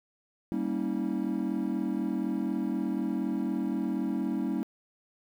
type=chord; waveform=triangle; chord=G diminished seventh; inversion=none; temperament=equal with one note detuned; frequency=196 / 233.1 / 277.2 / 321.2 Hz; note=G3 / Bb3 / Db4 / Fb4; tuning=0 / 0 / 0 / -45 cents; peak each=-31 dBFS; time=0.52-4.63 s; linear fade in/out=0 ms; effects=tanh soft clip ceiling -18 dBFS + 10-bit